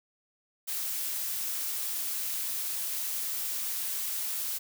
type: noise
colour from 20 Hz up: blue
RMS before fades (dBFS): -33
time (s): 0.67-4.59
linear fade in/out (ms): 20
effects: none